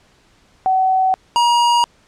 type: tone pair in turn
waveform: sine / square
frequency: 755 / 951.2 Hz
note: F#5 / A#5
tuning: +35 / +35 cents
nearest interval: major third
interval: 400 cents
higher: second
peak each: -12 dBFS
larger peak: neither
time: 0.66-1.14 / 1.36-1.84 s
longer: neither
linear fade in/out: 0 ms
effects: pink hiss -54 dBFS RMS until 2.07 s + low-pass 7000 Hz 12 dB/octave